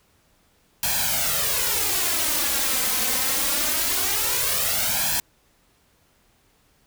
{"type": "noise with flanger", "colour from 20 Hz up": "white", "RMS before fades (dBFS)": -23, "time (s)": [0.83, 5.2], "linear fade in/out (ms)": 2, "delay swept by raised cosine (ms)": [1.2, 3.9], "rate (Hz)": 0.23, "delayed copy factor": 0.8, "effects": ["pink hiss -62 dBFS RMS until 6.86 s"]}